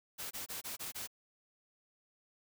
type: noise bursts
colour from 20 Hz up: white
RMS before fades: -42 dBFS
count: 6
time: 0.18-1.075 s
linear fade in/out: 20 ms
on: 130 ms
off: 23 ms
effects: none